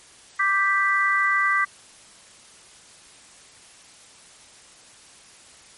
sine chord, G major, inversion second, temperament equal, 1174.7 / 1568 / 1975.5 Hz, D6 / G6 / B6, 0 / 0 / 0 cents, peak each -22 / -24 / -21 dBFS, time 0.39-1.65 s, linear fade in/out 10 ms, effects white hiss -49 dBFS RMS until 5.77 s + MP3 48 kbps

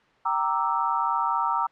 sine chord, E half-diminished seventh, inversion first, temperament equal with one note detuned, 777.7 / 932.3 / 1174.7 / 1318.5 Hz, G5 / Bb5 / D6 / E6, -14 / 0 / 0 / 0 cents, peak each -31 / -25 / -28 / -27 dBFS, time 0.25-1.67 s, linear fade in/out 10 ms, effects white hiss -59 dBFS RMS until 1.71 s + low-pass 2000 Hz 12 dB/octave

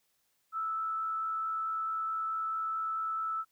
sine tone with frequency modulation, 1315 Hz, E6, 5 cents flat, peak -31 dBFS, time 0.52-3.45 s, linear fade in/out 50 ms, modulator 74.6 Hz, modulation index 0.26, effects white hiss -75 dBFS RMS until 3.51 s

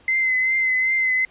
sine tone with vibrato, 2057 Hz, C7, 30 cents flat, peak -17 dBFS, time 0.08-1.25 s, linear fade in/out 2 ms, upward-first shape triangle, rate 2.6 Hz, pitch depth 34 cents each way, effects pink hiss -53 dBFS RMS until 1.3 s + resampled to 8000 Hz

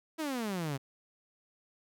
sawtooth exponential sweep, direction down, 330.1 to 130.81 Hz, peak -29 dBFS, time 0.18-0.78 s, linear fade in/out 20 ms, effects none

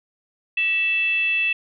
sine tone with frequency modulation, 2649 Hz, E7, 8 cents sharp, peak -18 dBFS, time 0.57-1.53 s, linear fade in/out 5 ms, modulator 710 Hz, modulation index 0.35, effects none

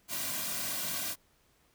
white noise with comb filter, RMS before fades -35 dBFS, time 0.08-1.16 s, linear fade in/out 50 ms, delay 2.3 ms, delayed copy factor -0.7, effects pink hiss -68 dBFS RMS until 1.74 s

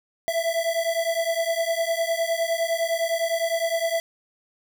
square beating tone pair, 660 / 669.8 Hz, E5 / E5, +2 / +27 cents, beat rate 9.8 Hz, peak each -26 dBFS, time 0.28-4 s, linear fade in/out 0 ms, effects none

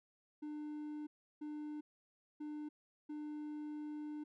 triangle tone bursts at uneven times, 300 Hz, D4, 37 cents sharp, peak -40 dBFS, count 4, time 0.42-1.07 / 1.41-1.81 / 2.4-2.69 / 3.09-4.24 s, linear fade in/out 10 ms, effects none

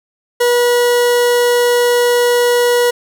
40% pulse tone, 484 Hz, B4, 35 cents flat, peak -9 dBFS, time 0.4-2.91 s, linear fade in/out 10 ms, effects none

